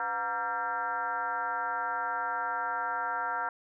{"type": "tone with frequency modulation", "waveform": "sine", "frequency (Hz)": 1153, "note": "D6", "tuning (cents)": -32, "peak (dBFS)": -29, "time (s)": [0, 3.49], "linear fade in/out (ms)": 2, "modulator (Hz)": 217, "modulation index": 2.1, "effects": []}